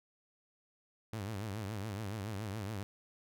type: tone with vibrato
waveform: sawtooth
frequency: 103.83 Hz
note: G#2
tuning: in tune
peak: -34 dBFS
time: 1.13-2.83 s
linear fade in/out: 0 ms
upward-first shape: triangle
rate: 7.1 Hz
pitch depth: 180 cents each way
effects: none